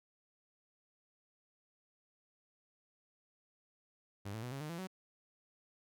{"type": "tone with pitch steps", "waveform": "sawtooth", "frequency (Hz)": [100.4, 111.4, 123.61, 137.15, 152.18, 168.85, 187.35], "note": ["G2", "A2", "B2", "C#3", "D#3", "E3", "F#3"], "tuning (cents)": [42, 22, 2, -18, -38, 42, 22], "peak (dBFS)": -37, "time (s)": [4.25, 4.873], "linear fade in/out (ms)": 10, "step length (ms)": 89, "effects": []}